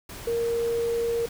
sine tone in noise, 466.2 Hz, A#4, in tune, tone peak -23 dBFS, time 0.27-1.26 s, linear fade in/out 5 ms, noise pink, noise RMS -40 dBFS, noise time 0.09-1.29 s, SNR +14 dB, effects none

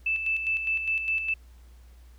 sine tone with tremolo, 2637 Hz, E7, in tune, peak -23 dBFS, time 0.06-1.34 s, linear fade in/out 5 ms, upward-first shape square, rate 4.9 Hz, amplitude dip 50%, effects added 60 Hz sine -48 dBFS peak until 2.18 s + pink hiss -63 dBFS RMS until 2.18 s

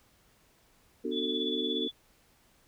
sine chord, B minor seventh, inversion none, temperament just, 246.9 / 296.3 / 370.4 / 444.5 Hz, B3 / D4 / F#4 / A4, 0 / +15 / +2 / +18 cents, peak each -36 dBFS, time 1.04-1.88 s, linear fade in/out 10 ms
sine tone with tremolo, 3444 Hz, A7, 38 cents flat, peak -30 dBFS, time 1.11-1.92 s, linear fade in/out 50 ms, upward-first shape sine, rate 17 Hz, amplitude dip 55%
effects pink hiss -65 dBFS RMS until 2.67 s

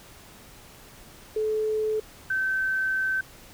sine tone pair in turn, 432.5 / 1541.3 Hz, A4 / G6, -30 / -30 cents, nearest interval octave + minor seventh, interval 2200 cents, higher second, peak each -23 dBFS, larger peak neither, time 1.36-2 / 2.3-3.21 s, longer second, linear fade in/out 5 ms, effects pink hiss -49 dBFS RMS until 3.53 s

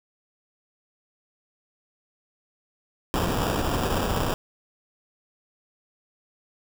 pink noise with sample-and-hold, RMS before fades -25 dBFS, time 3.14-4.34 s, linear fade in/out 0 ms, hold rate 2100 Hz, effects none

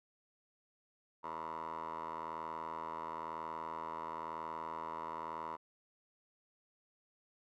10% pulse tone with band-pass filter, 81 Hz, E2, 30 cents flat, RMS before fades -43 dBFS, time 1.23-5.57 s, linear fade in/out 20 ms, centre 940 Hz, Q 9.7, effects none

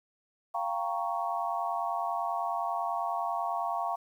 sine chord, G half-diminished seventh, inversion third, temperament equal with one note detuned, 694 / 784 / 932.3 / 1108.7 Hz, F5 / G5 / Bb5 / Db6, -11 / 0 / 0 / 0 cents, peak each -33 / -36 / -35 / -35 dBFS, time 0.54-3.96 s, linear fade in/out 10 ms, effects 10-bit

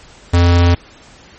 square tone, 86.9 Hz, F2, 8 cents flat, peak -8 dBFS, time 0.33-0.75 s, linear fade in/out 10 ms, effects pink hiss -42 dBFS RMS until 1.38 s + MP3 32 kbps

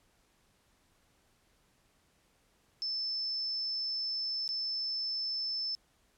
sine tone with dropouts, 5274 Hz, E8, in tune, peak -32 dBFS, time 2.82-5.75 s, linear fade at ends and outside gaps 0 ms, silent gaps 4.478-4.49 s, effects pink hiss -70 dBFS RMS until 6.17 s + low-pass 12000 Hz 12 dB/octave

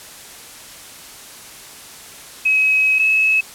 sine tone pair in turn, 2551 / 2582 Hz, D#7 / E7, +43 / -37 cents, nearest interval unison, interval 20 cents, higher second, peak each -12 dBFS, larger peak neither, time 2.45-2.99 / 2.99-3.41 s, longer first, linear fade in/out 10 ms, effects white hiss -38 dBFS RMS until 3.54 s + low-pass 12000 Hz 12 dB/octave

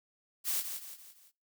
blue noise with echo, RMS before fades -32 dBFS, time 0.44-0.64 s, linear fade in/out 50 ms, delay 170 ms, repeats 4, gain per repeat -7 dB, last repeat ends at 1.32 s, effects noise-tail reverb RT60 0.3 s tail -24 dB re dry

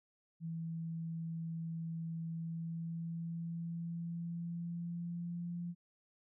sine tone with pitch glide, 164.4 to 173.17 Hz, E3 to F3, -4 to -14 cents, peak -38 dBFS, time 0.4-5.75 s, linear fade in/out 50 ms, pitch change +90 cents, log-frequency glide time 2.27-5.63 s, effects none

